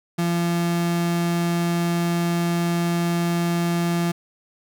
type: tone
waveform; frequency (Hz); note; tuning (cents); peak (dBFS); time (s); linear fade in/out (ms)
35% pulse; 171.2; F3; -34; -18; 0.18-4.12; 10
effects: none